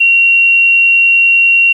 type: tone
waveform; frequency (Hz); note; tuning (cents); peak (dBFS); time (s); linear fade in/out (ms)
sine; 2745; F7; -31; -5; 0-1.73; 10
effects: 7-bit